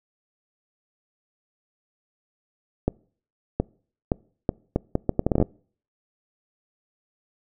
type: accelerating click train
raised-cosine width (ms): 2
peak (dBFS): -7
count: 15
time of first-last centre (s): 2.88-5.426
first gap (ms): 720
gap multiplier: 0.72
effects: noise-tail reverb RT60 0.5 s tail -26 dB re dry